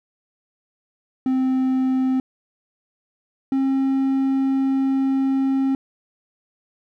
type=tone pair in turn; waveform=triangle; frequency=260.3 / 268.5 Hz; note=C4 / C4; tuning=-9 / +45 cents; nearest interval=minor second; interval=54 cents; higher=second; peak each=-15 dBFS; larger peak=neither; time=1.26-2.2 / 3.52-5.75 s; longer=second; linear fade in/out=2 ms; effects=none